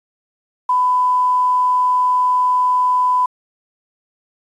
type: tone with quantisation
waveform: sine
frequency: 1000 Hz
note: B5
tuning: 21 cents sharp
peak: -12 dBFS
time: 0.69-3.26 s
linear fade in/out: 5 ms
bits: 7
effects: resampled to 22050 Hz